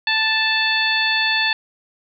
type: harmonic tone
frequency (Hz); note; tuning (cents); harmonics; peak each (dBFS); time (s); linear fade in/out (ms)
880; A5; 0; 1 / 2 / 3 / 4 / 5; -26 / -20 / -22 / -23 / -24; 0.07-1.53; 2
effects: none